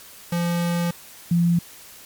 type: tone pair in turn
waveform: square / sine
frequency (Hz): 172.2 / 171.57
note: F3 / F3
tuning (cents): -24 / -30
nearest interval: unison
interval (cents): 6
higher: first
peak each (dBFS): -21 / -15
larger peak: second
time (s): 0.32-0.91 / 1.31-1.59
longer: first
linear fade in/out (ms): 5
effects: white hiss -44 dBFS RMS until 2.05 s + MP3 96 kbps